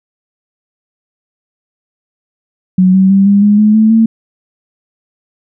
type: tone with pitch steps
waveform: sine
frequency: 185 / 190.2 / 195.55 / 201 / 206.7 / 212.5 / 218.5 / 224.6 Hz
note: F#3 / F#3 / G3 / G3 / G#3 / G#3 / A3 / A3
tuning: 0 / +48 / -4 / +44 / -8 / +40 / -12 / +36 cents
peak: -4 dBFS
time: 2.78-4.06 s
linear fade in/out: 5 ms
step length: 160 ms
effects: none